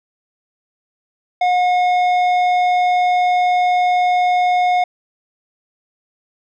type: tone with tanh clipping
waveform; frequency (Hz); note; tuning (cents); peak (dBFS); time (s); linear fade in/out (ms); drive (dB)
triangle; 722; F#5; -43; -14; 1.41-4.84; 5; 14
effects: none